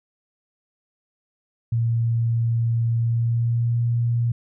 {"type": "tone with pitch glide", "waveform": "sine", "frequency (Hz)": [115.9, 118.2], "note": ["A#2", "A#2"], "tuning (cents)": [-10, 24], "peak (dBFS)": -18, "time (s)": [1.72, 4.32], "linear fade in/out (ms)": 5, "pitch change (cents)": 34, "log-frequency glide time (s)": [2.97, 3.79], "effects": []}